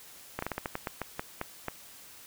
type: slowing click train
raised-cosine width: 0.5 ms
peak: -17 dBFS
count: 12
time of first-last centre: 0.39-1.683 s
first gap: 34 ms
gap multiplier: 1.23
effects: white hiss -51 dBFS RMS until 2.26 s